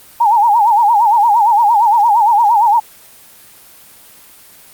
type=tone with vibrato; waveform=sine; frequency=880 Hz; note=A5; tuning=in tune; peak=-7 dBFS; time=0.2-2.8 s; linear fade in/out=10 ms; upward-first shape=sine; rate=8.7 Hz; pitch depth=150 cents each way; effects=white hiss -41 dBFS RMS until 4.73 s + Opus 24 kbps